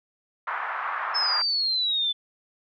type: band-pass noise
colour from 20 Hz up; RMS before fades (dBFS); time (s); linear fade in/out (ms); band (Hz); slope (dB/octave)
pink; -30; 0.47-1.42; 5; 960 to 1600; 24
type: exponential sweep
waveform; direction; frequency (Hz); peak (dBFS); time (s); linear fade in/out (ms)
sine; down; 5270 to 3481; -22; 1.14-2.13; 20
effects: none